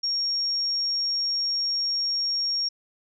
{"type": "tone", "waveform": "sine", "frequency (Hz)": 5560, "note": "F8", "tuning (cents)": -9, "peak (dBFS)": -23, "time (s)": [0.03, 2.69], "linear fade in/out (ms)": 10, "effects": []}